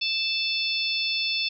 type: harmonic tone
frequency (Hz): 880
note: A5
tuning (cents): 0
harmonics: 3 / 4 / 5 / 6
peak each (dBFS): -28 / -29 / -30 / -31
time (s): 0.01-1.49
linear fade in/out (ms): 10
effects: none